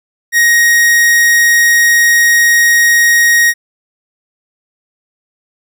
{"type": "tone", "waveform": "45% pulse", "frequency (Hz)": 1878, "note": "A#6", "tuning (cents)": 12, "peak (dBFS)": -6, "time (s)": [0.32, 3.54], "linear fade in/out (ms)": 50, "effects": []}